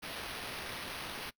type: noise with sample-and-hold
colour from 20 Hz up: blue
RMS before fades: -42 dBFS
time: 0.02-1.31 s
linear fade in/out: 20 ms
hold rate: 7350 Hz
effects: noise-tail reverb RT60 0.1 s tail -21 dB re dry